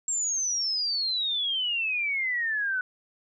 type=exponential sweep; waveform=sine; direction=down; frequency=7570 to 1480 Hz; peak=-25 dBFS; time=0.08-2.81 s; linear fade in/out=2 ms; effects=none